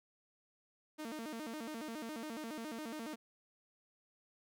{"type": "tone with vibrato", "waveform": "sawtooth", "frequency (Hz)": 264.8, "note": "C4", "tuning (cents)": 21, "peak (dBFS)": -38, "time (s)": [0.98, 3.16], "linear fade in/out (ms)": 20, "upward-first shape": "square", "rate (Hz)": 7.2, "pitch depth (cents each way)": 260, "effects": []}